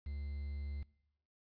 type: tone with quantisation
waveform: triangle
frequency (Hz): 71.7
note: D2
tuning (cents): -41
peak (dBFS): -37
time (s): 0.06-0.83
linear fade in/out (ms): 5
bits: 10
effects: noise-tail reverb RT60 0.8 s tail -22 dB re dry + resampled to 11025 Hz